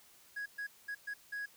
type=tone bursts at uneven times; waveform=triangle; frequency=1661.2 Hz; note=G#6; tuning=in tune; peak=-35 dBFS; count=5; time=0.36-0.46 / 0.58-0.67 / 0.88-0.95 / 1.07-1.14 / 1.32-1.46 s; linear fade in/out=10 ms; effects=tanh soft clip ceiling -31 dBFS + white hiss -62 dBFS RMS until 1.56 s